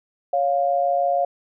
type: tone pair together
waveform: sine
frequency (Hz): 556.7 / 703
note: C#5 / F5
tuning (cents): +7 / +11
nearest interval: major third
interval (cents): 404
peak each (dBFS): -22 / -19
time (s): 0.33-1.25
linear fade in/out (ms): 5
effects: none